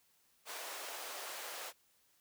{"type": "high-pass noise", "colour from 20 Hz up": "pink", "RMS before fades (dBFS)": -45, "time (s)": [0.45, 1.73], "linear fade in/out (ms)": 50, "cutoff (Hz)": 490, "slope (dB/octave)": 24, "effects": ["white hiss -72 dBFS RMS until 2.2 s"]}